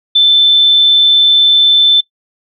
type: tone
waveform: sine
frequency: 3532 Hz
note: A7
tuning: 6 cents sharp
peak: -4 dBFS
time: 0.15-2.01 s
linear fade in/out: 10 ms
effects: noise-tail reverb RT60 0.1 s tail -21 dB re dry